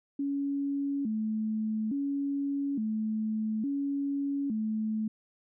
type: tone with vibrato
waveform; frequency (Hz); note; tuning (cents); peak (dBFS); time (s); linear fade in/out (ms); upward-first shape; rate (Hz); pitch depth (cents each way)
sine; 246.9; B3; 0; -28; 0.19-5.08; 5; square; 0.58; 220
effects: none